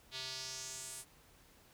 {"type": "tone with band-pass filter sweep", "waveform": "square", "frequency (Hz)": 130.81, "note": "C3", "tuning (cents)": 0, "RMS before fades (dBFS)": -45, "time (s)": [0.11, 1.05], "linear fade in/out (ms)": 50, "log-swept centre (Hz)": [3800, 9700], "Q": 2.8, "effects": ["pink hiss -64 dBFS RMS until 1.73 s"]}